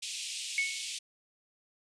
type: band-pass noise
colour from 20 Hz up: pink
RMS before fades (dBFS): -39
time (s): 0.02-0.99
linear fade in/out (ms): 10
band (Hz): 2500 to 9300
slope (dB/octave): 48
type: tone with exponential decay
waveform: sine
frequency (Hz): 2209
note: C#7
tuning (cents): -7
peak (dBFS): -24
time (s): 0.58-0.95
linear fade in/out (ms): 1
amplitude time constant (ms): 80
effects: none